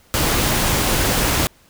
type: noise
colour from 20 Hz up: pink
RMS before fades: -18 dBFS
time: 0.14-1.47 s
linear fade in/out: 0 ms
effects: pink hiss -53 dBFS RMS until 1.69 s